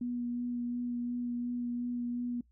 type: tone with vibrato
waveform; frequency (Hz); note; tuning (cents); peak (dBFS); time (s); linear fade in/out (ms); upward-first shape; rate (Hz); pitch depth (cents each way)
sine; 242.2; B3; -34; -32; 0.01-2.41; 5; sine; 2.8; 12
effects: noise-tail reverb RT60 0.1 s tail -21 dB re dry + added 60 Hz sine -63 dBFS peak until 2.51 s